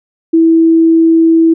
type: tone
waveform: sine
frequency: 327.4 Hz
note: E4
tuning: 12 cents flat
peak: -4 dBFS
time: 0.33-1.54 s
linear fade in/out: 10 ms
effects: none